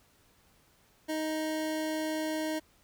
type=tone; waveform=25% pulse; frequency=312.6 Hz; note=D#4; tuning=8 cents sharp; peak=-27 dBFS; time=1.08-2.6 s; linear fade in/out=20 ms; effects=pink hiss -65 dBFS RMS until 2.83 s